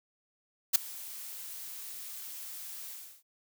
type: noise with ADSR envelope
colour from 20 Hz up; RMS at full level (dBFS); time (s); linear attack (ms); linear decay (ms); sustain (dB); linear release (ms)
blue; -20; 0.73-3.23; 24; 6; -23; 340
effects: none

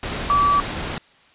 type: tone in noise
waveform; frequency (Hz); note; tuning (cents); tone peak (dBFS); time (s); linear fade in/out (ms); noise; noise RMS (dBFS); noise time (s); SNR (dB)
sine; 1151; D6; -35; -14; 0.3-0.6; 0; pink; -27; 0.03-0.98; +10
effects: white hiss -53 dBFS RMS until 1.34 s + resampled to 8000 Hz

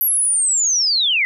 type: linear sweep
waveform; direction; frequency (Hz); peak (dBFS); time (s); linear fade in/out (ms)
sine; down; 11840 to 1959; -14; 0.01-1.25; 0
effects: none

